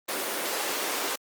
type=high-pass noise; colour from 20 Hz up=pink; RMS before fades=-30 dBFS; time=0.08-1.16 s; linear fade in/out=10 ms; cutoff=320 Hz; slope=24 dB/octave; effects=Opus 24 kbps